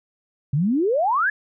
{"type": "exponential sweep", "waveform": "sine", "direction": "up", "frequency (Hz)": [130.81, 1752], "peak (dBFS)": -17, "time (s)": [0.53, 1.3], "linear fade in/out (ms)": 5, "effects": []}